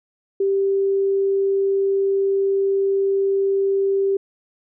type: tone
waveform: sine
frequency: 392 Hz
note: G4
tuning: in tune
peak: -16 dBFS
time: 0.4-4.17 s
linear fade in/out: 5 ms
effects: none